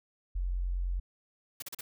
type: tone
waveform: sine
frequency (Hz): 44.71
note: F1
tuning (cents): +41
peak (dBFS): -29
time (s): 0.35-1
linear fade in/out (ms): 10
type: noise bursts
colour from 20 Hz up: white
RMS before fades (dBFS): -40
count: 4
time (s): 1.6-1.81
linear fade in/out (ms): 5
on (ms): 24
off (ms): 38
effects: none